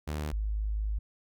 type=tone pair in turn; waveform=sawtooth / sine; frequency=75.4 / 52.48 Hz; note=D2 / G#1; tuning=+46 / +19 cents; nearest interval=tritone; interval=627 cents; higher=first; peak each=-28 dBFS; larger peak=neither; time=0.07-0.32 / 0.32-0.99 s; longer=second; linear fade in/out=10 ms; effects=none